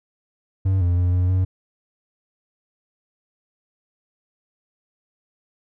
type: tone with pitch steps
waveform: triangle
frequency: 95.3 / 87.8 / 89.2 / 90.4 / 92.8 Hz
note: G2 / F2 / F2 / F#2 / F#2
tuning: -48 / +10 / +37 / -40 / +6 cents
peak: -14 dBFS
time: 0.65-1.45 s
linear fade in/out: 10 ms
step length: 160 ms
effects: none